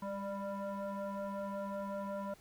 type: tone with frequency modulation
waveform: sine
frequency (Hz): 195.3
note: G3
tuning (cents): -6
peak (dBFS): -36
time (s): 0.02-2.34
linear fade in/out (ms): 5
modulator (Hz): 396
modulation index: 2.2
effects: tanh soft clip ceiling -33 dBFS + pink hiss -63 dBFS RMS until 2.4 s